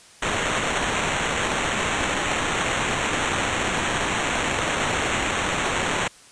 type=noise with sample-and-hold; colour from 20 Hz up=violet; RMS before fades=-24 dBFS; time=0.22-6.08 s; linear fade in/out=5 ms; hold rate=4900 Hz; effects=white hiss -49 dBFS RMS until 6.31 s + resampled to 22050 Hz